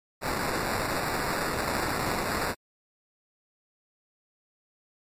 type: noise with sample-and-hold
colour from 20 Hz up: white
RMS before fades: -29 dBFS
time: 0.21-2.55 s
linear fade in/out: 50 ms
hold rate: 3150 Hz
effects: MP3 64 kbps